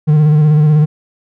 triangle tone with vibrato, 151.6 Hz, D#3, 45 cents flat, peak -4 dBFS, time 0.07-0.86 s, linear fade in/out 20 ms, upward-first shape square, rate 16 Hz, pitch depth 32 cents each way, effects none

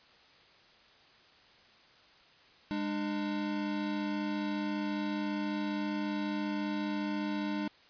square tone pair together, 204.9 / 299.6 Hz, G#3 / D4, -23 / +35 cents, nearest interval perfect fifth, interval 658 cents, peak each -36 / -35 dBFS, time 2.71-7.68 s, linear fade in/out 0 ms, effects white hiss -60 dBFS RMS until 7.89 s + resampled to 11025 Hz

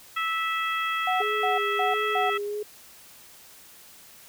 harmonic tone, 655 Hz, E5, 11 cents flat, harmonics 2 / 3 / 4 / 5, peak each -27 / -31 / -33 / -35 dBFS, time 0.16-2.38 s, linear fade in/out 10 ms
sine tone bursts, 740 Hz, F#5, in tune, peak -24 dBFS, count 4, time 1.07-2.3 s, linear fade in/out 5 ms, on 150 ms, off 210 ms
sine tone with vibrato, 415.3 Hz, G#4, in tune, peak -28 dBFS, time 1.2-2.63 s, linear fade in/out 5 ms, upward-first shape sine, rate 1.5 Hz, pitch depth 31 cents each way
effects white hiss -50 dBFS RMS until 4.28 s

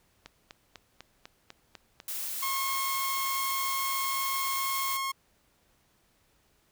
click train, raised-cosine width 0.2 ms, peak -26 dBFS, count 8, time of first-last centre 0.26-2.001 s, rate 4.02 Hz
blue noise, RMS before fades -35 dBFS, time 2.08-4.97 s, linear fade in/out 2 ms
sawtooth tone, 1081 Hz, C#6, 44 cents flat, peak -26 dBFS, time 2.42-5.12 s, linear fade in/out 10 ms
effects pink hiss -68 dBFS RMS until 6.71 s

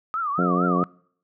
sine tone with vibrato, 1240 Hz, D#6, 6 cents flat, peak -23 dBFS, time 0.14-0.84 s, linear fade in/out 0 ms, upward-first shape triangle, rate 4.4 Hz, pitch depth 210 cents each way
harmonic tone, 89.2 Hz, F2, 37 cents sharp, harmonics 2 / 3 / 4 / 5 / 6 / 7 / 8, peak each -22 / -26 / -28 / -30 / -32 / -33 / -34 dBFS, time 0.38-0.84 s, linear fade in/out 5 ms
effects noise-tail reverb RT60 0.6 s tail -25 dB re dry

